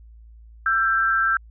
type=tone pair together; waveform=sine; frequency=1340.3 / 1578 Hz; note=E6 / G6; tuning=+28 / +11 cents; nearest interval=minor third; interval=283 cents; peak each=-20 dBFS; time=0.66-1.37 s; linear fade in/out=2 ms; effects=added 56 Hz sine -43 dBFS peak until 1.5 s